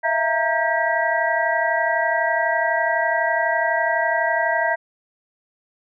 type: tone cluster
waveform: sine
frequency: 649 / 681 / 929 / 1598 / 1935 Hz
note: E5 / F5 / A#5 / G6 / B6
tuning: -27 / -44 / -6 / +33 / -36 cents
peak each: -24 dBFS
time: 0.03-4.76 s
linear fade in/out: 20 ms
effects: none